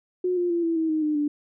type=tone with pitch steps; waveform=sine; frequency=362.9 / 352.2 / 341.7 / 331.6 / 321.8 / 312.3 / 303.1 / 294.1 Hz; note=F#4 / F4 / F4 / E4 / E4 / D#4 / D#4 / D4; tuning=-34 / +15 / -38 / +10 / -42 / +7 / -45 / +3 cents; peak=-21 dBFS; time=0.24-1.28 s; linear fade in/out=5 ms; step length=130 ms; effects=none